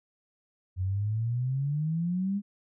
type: exponential sweep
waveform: sine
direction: up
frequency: 90.1 to 206.4 Hz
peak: -26 dBFS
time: 0.76-2.42 s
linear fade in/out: 50 ms
effects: none